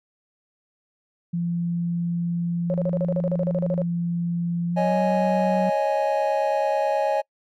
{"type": "tone with pitch glide", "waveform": "sine", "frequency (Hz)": [171.6, 187.13], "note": ["F3", "F#3"], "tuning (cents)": [-30, 20], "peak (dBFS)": -22, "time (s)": [1.33, 5.7], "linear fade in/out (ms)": 10, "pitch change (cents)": 150, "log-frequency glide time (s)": [4.69, 4.99]}
{"type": "tone bursts", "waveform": "sine", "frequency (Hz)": 550, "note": "C#5", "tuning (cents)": -14, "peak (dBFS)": -22, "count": 15, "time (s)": [2.7, 3.818], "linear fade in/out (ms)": 0, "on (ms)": 40, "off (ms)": 37}
{"type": "chord", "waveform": "triangle", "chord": "C# suspended second", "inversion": "none", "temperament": "just", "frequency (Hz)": [554.4, 623.7, 831.5], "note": ["C#5", "D#5", "G#5"], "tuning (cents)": [0, 4, 2], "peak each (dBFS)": -22, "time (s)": [4.76, 7.22], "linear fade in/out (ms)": 20}
{"effects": ["noise-tail reverb RT60 0.1 s tail -26 dB re dry", "tanh soft clip ceiling -8 dBFS"]}